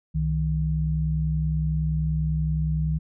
sine tone pair together, 65.67 / 156.2 Hz, C2 / D#3, +7 / +7 cents, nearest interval octave + minor third, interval 1500 cents, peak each -26 / -23 dBFS, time 0.14-2.99 s, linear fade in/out 20 ms, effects none

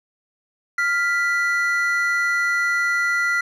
triangle tone pair together, 1396.9 / 1975.5 Hz, F6 / B6, 0 / 0 cents, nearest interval tritone, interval 600 cents, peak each -19 dBFS, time 0.78-3.41 s, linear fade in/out 5 ms, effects none

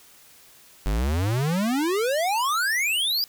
square exponential sweep, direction up, 46.25 to 4978 Hz, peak -22 dBFS, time 0.86-3.24 s, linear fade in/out 0 ms, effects white hiss -52 dBFS RMS until 3.28 s

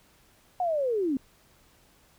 sine linear sweep, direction down, 740 to 250 Hz, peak -24 dBFS, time 0.6-1.17 s, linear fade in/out 2 ms, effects pink hiss -61 dBFS RMS until 2.18 s

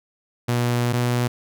sawtooth tone pair in turn, 120.8 / 121.85 Hz, B2 / B2, -38 / -23 cents, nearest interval unison, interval 15 cents, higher second, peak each -15 dBFS, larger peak neither, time 0.48-0.93 / 0.93-1.28 s, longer first, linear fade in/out 10 ms, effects none

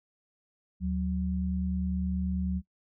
sine tone pair together, 75.44 / 185 Hz, D2 / F#3, +47 / 0 cents, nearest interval octave + major third, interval 1553 cents, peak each -31 / -29 dBFS, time 0.8-2.62 s, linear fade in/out 50 ms, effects noise-tail reverb RT60 0.1 s tail -23 dB re dry

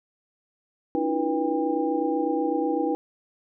sine tone cluster, 284.8 / 316.6 / 344.6 / 486.5 / 801 Hz, C#4 / D#4 / F4 / B4 / G5, +47 / +30 / -23 / -26 / +37 cents, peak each -30 / -26 / -31 / -28 / -30 dBFS, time 0.95-2.95 s, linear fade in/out 0 ms, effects none

